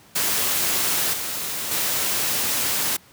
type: noise with level steps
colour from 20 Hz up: white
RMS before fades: -22 / -28 / -23 dBFS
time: 0.15-2.97 s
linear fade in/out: 10 ms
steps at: 1.13 / 1.71 s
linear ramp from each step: 5 ms
effects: pink hiss -51 dBFS RMS until 3.12 s + high-pass 80 Hz 12 dB/octave